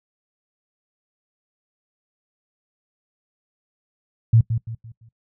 sine tone with echo, 113.8 Hz, A#2, 41 cents flat, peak -10 dBFS, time 4.33-4.41 s, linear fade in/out 5 ms, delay 170 ms, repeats 4, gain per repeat -9 dB, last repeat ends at 5.09 s, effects noise-tail reverb RT60 0.1 s tail -20 dB re dry

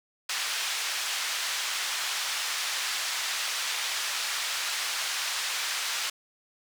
white band-pass noise, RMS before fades -31 dBFS, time 0.29-6.1 s, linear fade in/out 5 ms, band 1100 to 5400 Hz, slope 12 dB/octave, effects none

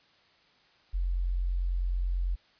sine tone, 44.57 Hz, F1, 36 cents sharp, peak -26 dBFS, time 0.93-2.36 s, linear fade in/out 20 ms, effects white hiss -63 dBFS RMS until 2.59 s + resampled to 11025 Hz

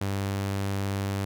sawtooth tone, 98.6 Hz, G2, 11 cents sharp, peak -23 dBFS, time 0.01-1.25 s, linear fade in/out 5 ms, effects none

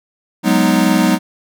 square chord, G# minor seventh, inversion third, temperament equal, 185 / 207.7 / 246.9 / 311.1 Hz, F#3 / G#3 / B3 / D#4, 0 / 0 / 0 / 0 cents, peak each -17 dBFS, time 0.43-1.19 s, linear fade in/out 50 ms, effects none

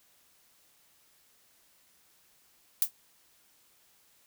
violet noise with exponential decay, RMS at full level -20 dBFS, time 2.82-2.91 s, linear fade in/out 1 ms, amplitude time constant 18 ms, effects white hiss -65 dBFS RMS until 4.26 s

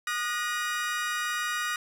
35% pulse tone cluster, 1226 / 1452 / 1889 Hz, D#6 / F#6 / A#6, -26 / -33 / +22 cents, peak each -31 dBFS, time 0.07-1.76 s, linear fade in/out 2 ms, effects low-pass 11000 Hz 12 dB/octave + 8-bit

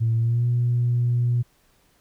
sine tone with pitch glide, 114 to 120.78 Hz, A#2 to B2, -38 to -38 cents, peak -17 dBFS, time 0-1.43 s, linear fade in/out 20 ms, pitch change +100 cents, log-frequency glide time 0.17-0.46 s, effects tanh soft clip ceiling -14 dBFS + pink hiss -62 dBFS RMS until 2 s

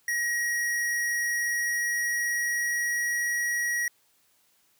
square tone with pitch glide, 1897 to 1908 Hz, A#6 to A#6, +30 to +40 cents, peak -26 dBFS, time 0.08-3.88 s, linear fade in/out 2 ms, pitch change +10 cents, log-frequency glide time 1.31-3.35 s, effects white hiss -66 dBFS RMS until 4.79 s + high-pass 60 Hz 12 dB/octave

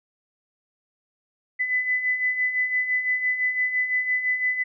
sine beating tone pair, 2000 / 2005.9 Hz, B6 / B6, +21 / +26 cents, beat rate 5.9 Hz, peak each -29 / -22 dBFS, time 1.59-4.64 s, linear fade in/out 20 ms, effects none

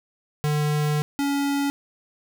square tone pair in turn, 149.6 / 281.6 Hz, D3 / C#4, +32 / +27 cents, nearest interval major seventh, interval 1095 cents, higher second, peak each -21 / -22 dBFS, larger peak first, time 0.44-1.02 / 1.19-1.7 s, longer first, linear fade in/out 0 ms, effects none

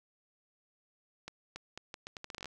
accelerating click train, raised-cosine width 0.2 ms, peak -25 dBFS, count 14, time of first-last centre 1.28-2.457 s, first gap 280 ms, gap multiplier 0.77, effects none

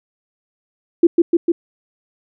sine tone with echo, 340 Hz, F4, 46 cents flat, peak -5 dBFS, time 1.03-1.07 s, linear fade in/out 5 ms, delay 150 ms, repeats 3, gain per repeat -2 dB, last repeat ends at 1.52 s, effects none

